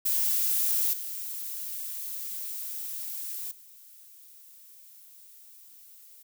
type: noise with level steps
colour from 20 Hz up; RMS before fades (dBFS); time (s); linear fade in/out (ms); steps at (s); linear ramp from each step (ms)
violet; -26 / -36 / -52; 0.05-6.23; 10; 0.93 / 3.51; 5
effects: none